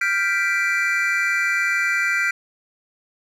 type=chord; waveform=triangle; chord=G dominant seventh; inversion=third; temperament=equal; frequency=1396.9 / 1568 / 1975.5 / 2349 Hz; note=F6 / G6 / B6 / D7; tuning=0 / 0 / 0 / 0 cents; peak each=-23 / -23 / -21 / -22 dBFS; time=0.01-2.31 s; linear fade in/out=5 ms; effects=none